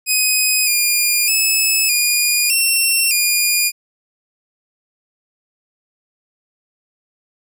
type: tone with pitch steps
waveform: 10% pulse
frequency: 2510 / 2418 / 2596 / 2438 / 2713 / 2429 Hz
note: D#7 / D7 / E7 / D#7 / E7 / D#7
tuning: +15 / +50 / -27 / -36 / +49 / -42 cents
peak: -5 dBFS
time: 0.06-3.72 s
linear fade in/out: 50 ms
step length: 610 ms
effects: none